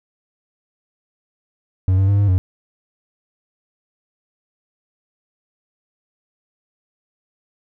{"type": "tone with pitch steps", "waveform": "triangle", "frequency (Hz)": [93.4, 96.5, 100.3, 101.4, 92.3], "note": ["F#2", "G2", "G2", "G#2", "F#2"], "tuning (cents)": [17, -27, 40, -41, -4], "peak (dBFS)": -10, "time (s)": [1.88, 2.38], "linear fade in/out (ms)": 0, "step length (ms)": 100, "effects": []}